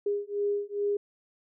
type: beating tone pair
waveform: sine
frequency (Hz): 406.9 / 409.3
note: G#4 / G#4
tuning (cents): -35 / -25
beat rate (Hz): 2.4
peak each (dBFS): -30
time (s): 0.06-0.97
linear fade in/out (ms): 5
effects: none